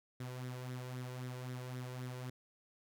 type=tone with flanger; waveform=sawtooth; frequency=126.3 Hz; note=B2; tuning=39 cents sharp; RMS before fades=-44 dBFS; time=0.2-2.3 s; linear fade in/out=5 ms; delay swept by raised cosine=0.53 to 2.13 ms; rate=3.8 Hz; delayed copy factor=+0.55; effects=none